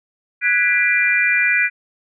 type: chord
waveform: sine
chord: G# half-diminished seventh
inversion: third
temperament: equal with one note detuned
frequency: 1480 / 1661.2 / 1975.5 / 2383 Hz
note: F#6 / G#6 / B6 / D7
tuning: 0 / 0 / 0 / +25 cents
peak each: -21 / -22 / -18 / -17 dBFS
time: 0.41-1.7 s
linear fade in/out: 50 ms
effects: none